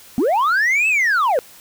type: linear two-way sweep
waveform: sine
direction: up then down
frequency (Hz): 214.5 to 2661 to 459.7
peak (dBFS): -11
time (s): 0.18-1.39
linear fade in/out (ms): 0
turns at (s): 0.88
effects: tanh soft clip ceiling -13 dBFS + white hiss -44 dBFS RMS until 1.6 s